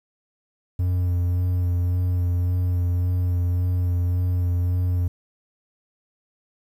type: tone with vibrato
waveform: triangle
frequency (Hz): 89.1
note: F2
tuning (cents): +35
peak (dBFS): -17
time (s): 0.79-5.08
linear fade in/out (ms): 5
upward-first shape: sine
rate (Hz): 1.8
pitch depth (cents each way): 22
effects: 9-bit